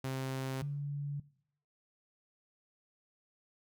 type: tone pair in turn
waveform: sawtooth / sine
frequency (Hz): 132.4 / 143.34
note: C3 / D3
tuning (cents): +21 / -42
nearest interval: minor second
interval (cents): 137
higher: second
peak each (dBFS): -31 / -34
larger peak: first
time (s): 0.04-0.62 / 0.62-1.2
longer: neither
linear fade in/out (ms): 5
effects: noise-tail reverb RT60 0.7 s tail -21 dB re dry